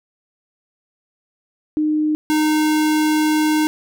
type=tone pair in turn; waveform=sine / square; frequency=305.7 / 307.5 Hz; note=D#4 / D#4; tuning=-30 / -20 cents; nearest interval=unison; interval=10 cents; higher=second; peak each=-15 dBFS; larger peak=neither; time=1.77-2.15 / 2.3-3.67 s; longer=second; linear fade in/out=0 ms; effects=none